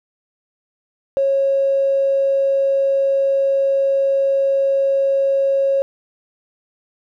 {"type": "tone with tanh clipping", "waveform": "triangle", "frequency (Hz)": 547, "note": "C#5", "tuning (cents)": -23, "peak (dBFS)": -13, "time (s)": [1.17, 5.82], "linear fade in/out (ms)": 0, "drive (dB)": 2, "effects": []}